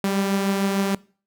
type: beating tone pair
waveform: sawtooth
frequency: 196 / 202.6 Hz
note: G3 / G#3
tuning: 0 / -43 cents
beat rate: 6.6 Hz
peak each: -17 / -26 dBFS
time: 0.04-0.95 s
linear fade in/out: 2 ms
effects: noise-tail reverb RT60 0.4 s tail -22 dB re dry